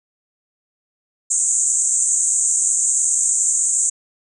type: band-pass noise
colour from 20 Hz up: white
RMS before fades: -18 dBFS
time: 1.3-3.9 s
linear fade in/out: 10 ms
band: 6600 to 8500 Hz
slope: 96 dB/octave
effects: none